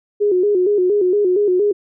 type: tone with vibrato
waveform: sine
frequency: 387.6 Hz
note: G4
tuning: 20 cents flat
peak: -12 dBFS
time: 0.2-1.73 s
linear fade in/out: 20 ms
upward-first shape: square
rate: 4.3 Hz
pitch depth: 110 cents each way
effects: none